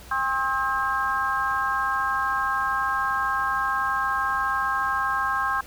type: harmonic tone with a mistuned harmonic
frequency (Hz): 267.2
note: C4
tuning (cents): +36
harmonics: 3 / 4 / 5 / 6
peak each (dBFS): -31 / -25 / -29 / -27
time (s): 0.11-5.61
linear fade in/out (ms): 5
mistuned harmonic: 5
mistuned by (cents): -62
effects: added 60 Hz sine -46 dBFS peak until 5.66 s + pink hiss -46 dBFS RMS until 5.66 s